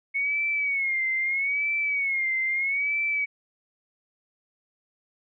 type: tone with vibrato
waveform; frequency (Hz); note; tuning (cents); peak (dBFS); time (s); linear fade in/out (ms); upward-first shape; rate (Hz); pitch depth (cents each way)
sine; 2200; C#7; -14; -23; 0.14-3.26; 20; sine; 0.78; 98
effects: none